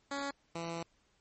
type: tone pair in turn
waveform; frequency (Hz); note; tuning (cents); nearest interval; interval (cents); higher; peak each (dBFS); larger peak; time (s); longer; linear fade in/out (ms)
10% pulse; 280 / 167.5; C#4 / E3; +18 / +28; major sixth; 890; first; -27 / -29; first; 0.11-0.31 / 0.55-0.83; second; 5
effects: pink hiss -72 dBFS RMS until 1.2 s + MP3 32 kbps